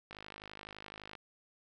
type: click train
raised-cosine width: 0.3 ms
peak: -30 dBFS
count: 55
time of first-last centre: 0.11-1.152 s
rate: 51.8 Hz
effects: none